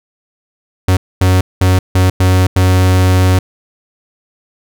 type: tone bursts at uneven times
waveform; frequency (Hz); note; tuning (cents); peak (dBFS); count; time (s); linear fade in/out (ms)
45% pulse; 92.5; F#2; 0; -7; 6; 0.88-0.97 / 1.21-1.41 / 1.61-1.79 / 1.95-2.1 / 2.2-2.47 / 2.56-3.39; 5
effects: none